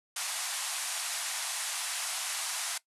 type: band-pass noise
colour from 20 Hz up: white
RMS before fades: -35 dBFS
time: 0.16-2.78 s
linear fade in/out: 5 ms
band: 670 to 11000 Hz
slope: 48 dB/octave
effects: noise-tail reverb RT60 0.1 s tail -19 dB re dry + resampled to 32000 Hz